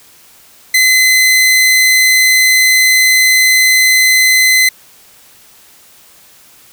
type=tone; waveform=sawtooth; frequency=2040 Hz; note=C7; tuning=44 cents flat; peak=-3 dBFS; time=0.74-4.69 s; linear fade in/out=5 ms; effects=white hiss -43 dBFS RMS until 6.72 s

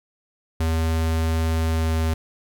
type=tone with pitch glide; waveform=square; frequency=81 to 80.49 Hz; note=E2 to E2; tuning=-30 to -41 cents; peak=-20 dBFS; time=0.6-2.14 s; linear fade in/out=5 ms; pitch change=-11 cents; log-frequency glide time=1.7-1.93 s; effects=10-bit

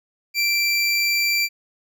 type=tone; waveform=25% pulse; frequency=2349 Hz; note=D7; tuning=in tune; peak=-14 dBFS; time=0.34-1.49 s; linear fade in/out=50 ms; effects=none

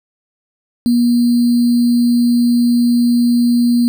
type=tone with sample-and-hold; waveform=sine; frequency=240 Hz; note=B3; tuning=49 cents flat; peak=-9 dBFS; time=0.86-3.88 s; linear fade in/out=0 ms; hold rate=4410 Hz; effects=none

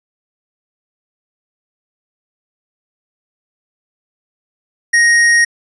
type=tone with hard clipping; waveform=sine; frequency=1872 Hz; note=A#6; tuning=7 cents sharp; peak=-9 dBFS; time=4.93-5.45 s; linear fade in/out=10 ms; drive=15 dB; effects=resampled to 24000 Hz

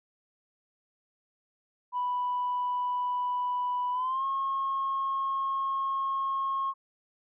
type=tone with pitch glide; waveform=sine; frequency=987.8 to 1083.4 Hz; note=B5 to C#6; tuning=0 to -40 cents; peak=-26 dBFS; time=1.92-6.74 s; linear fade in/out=50 ms; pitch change=+160 cents; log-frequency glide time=3.92-4.25 s; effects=tanh soft clip ceiling -23 dBFS

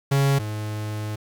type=tone pair in turn; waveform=45% pulse; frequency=138.59 / 106.44 Hz; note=C#3 / G#2; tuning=0 / +43 cents; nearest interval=perfect fourth; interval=457 cents; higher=first; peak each=-17 / -27 dBFS; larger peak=first; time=0.11-0.39 / 0.39-1.16 s; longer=second; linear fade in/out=10 ms; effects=8-bit

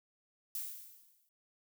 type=noise with exponential decay; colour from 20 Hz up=violet; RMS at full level=-37 dBFS; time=0.55-1.29 s; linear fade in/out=1 ms; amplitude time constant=160 ms; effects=none

